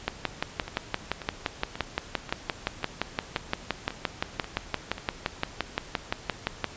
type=two click trains; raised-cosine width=0.3 ms; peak=-20 / -9 dBFS; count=9 / 39; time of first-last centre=0.68-4.981 / 0.08-6.643 s; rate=1.86 / 5.79 Hz; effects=pink hiss -45 dBFS RMS until 6.76 s + resampled to 16000 Hz